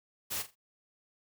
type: noise with echo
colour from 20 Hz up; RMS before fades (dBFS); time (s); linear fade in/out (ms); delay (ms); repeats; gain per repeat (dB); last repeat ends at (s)
white; -35; 0.3-0.43; 20; 42; 3; -12; 0.556
effects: none